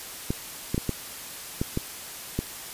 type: clicks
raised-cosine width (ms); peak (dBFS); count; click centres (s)
3; -12; 7; 0.305 / 0.745 / 0.779 / 0.893 / 1.615 / 1.774 / 2.39
effects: white hiss -39 dBFS RMS until 2.73 s + resampled to 32000 Hz